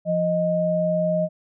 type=tone pair together; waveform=sine; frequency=172.92 / 622.3 Hz; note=F3 / D#5; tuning=-17 / 0 cents; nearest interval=octave + minor seventh; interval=2217 cents; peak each=-24 / -20 dBFS; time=0.05-1.29 s; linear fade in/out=50 ms; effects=none